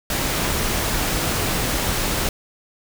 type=noise; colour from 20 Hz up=pink; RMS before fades=-22 dBFS; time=0.1-2.29 s; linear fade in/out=2 ms; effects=none